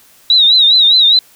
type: tone with vibrato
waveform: sine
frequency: 3830 Hz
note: A#7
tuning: 46 cents sharp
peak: -5 dBFS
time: 0.3-1.19 s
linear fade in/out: 2 ms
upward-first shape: triangle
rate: 4.9 Hz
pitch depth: 120 cents each way
effects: white hiss -46 dBFS RMS until 1.35 s